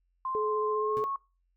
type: tone with pitch glide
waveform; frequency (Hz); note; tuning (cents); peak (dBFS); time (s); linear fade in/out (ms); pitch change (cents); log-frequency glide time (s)
sine; 1046.5 to 1097.9; C6 to C#6; 0 to -17; -30; 0.25-1.16; 2; +83; 0.71-1.04
type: tone with vibrato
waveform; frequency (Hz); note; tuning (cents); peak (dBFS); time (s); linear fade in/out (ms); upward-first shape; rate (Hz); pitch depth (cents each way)
sine; 427.8; A4; -49; -28; 0.35-1.04; 0; sine; 15; 11
type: tone with exponential decay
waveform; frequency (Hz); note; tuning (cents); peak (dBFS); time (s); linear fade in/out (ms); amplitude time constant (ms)
20% pulse; 130.81; C3; 0; -33; 0.97-1.11; 0; 29
effects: noise-tail reverb RT60 0.3 s tail -23 dB re dry + added 44 Hz sine -70 dBFS peak until 1.56 s